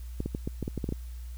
clicks, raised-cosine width 3 ms, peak -18 dBFS, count 10, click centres 0.204 / 0.26 / 0.349 / 0.475 / 0.627 / 0.679 / 0.777 / 0.842 / 0.89 / 0.924 s, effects added 60 Hz sine -37 dBFS peak until 1.37 s + white hiss -58 dBFS RMS until 1.37 s

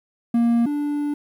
triangle tone pair in turn, 234.5 / 292.2 Hz, A#3 / D4, +11 / -9 cents, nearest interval major third, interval 380 cents, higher second, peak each -13 / -19 dBFS, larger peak first, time 0.34-0.66 / 0.66-1.14 s, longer second, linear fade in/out 5 ms, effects 9-bit

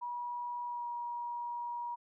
sine tone with pitch glide, 966 to 955.5 Hz, B5 to A#5, -39 to +43 cents, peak -36 dBFS, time 0.01-1.96 s, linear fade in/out 20 ms, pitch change -18 cents, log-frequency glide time 0.66-0.87 s, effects none

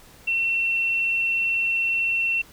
sine tone, 2709 Hz, E7, 47 cents sharp, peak -20 dBFS, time 0.27-2.42 s, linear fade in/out 10 ms, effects pink hiss -50 dBFS RMS until 2.52 s

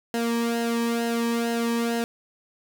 sawtooth tone with flanger, 233.1 Hz, A#3, in tune, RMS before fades -25 dBFS, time 0.14-2.04 s, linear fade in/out 0 ms, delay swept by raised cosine 0.85 to 1.44 ms, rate 2.2 Hz, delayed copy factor -0.65, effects none

